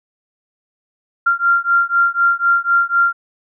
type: beating tone pair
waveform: sine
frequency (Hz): 1384 / 1388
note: F6 / F6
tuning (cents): -16 / -11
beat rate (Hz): 4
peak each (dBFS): -15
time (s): 1.26-3.13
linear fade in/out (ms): 10
effects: none